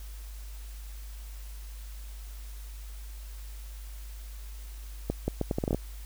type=accelerating click train; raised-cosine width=2 ms; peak=-14 dBFS; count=10; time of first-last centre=5.1-5.746 s; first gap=180 ms; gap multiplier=0.74; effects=added 51 Hz sine -39 dBFS peak until 6.05 s + white hiss -53 dBFS RMS until 6.05 s